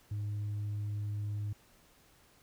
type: tone with tanh clipping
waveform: sine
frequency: 103.83 Hz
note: G#2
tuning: in tune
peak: -34 dBFS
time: 0.11-1.53 s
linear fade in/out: 5 ms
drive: 1 dB
effects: pink hiss -64 dBFS RMS until 2.42 s